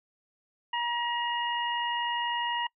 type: harmonic tone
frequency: 952 Hz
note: A#5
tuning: 36 cents sharp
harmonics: 1 / 2 / 3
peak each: -29 / -35 / -34 dBFS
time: 0.73-2.67 s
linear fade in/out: 5 ms
effects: noise-tail reverb RT60 0.1 s tail -25 dB re dry